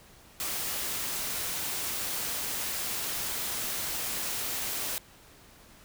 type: noise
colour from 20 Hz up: white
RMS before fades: -33 dBFS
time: 0.4-4.98 s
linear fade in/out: 0 ms
effects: pink hiss -55 dBFS RMS until 5.84 s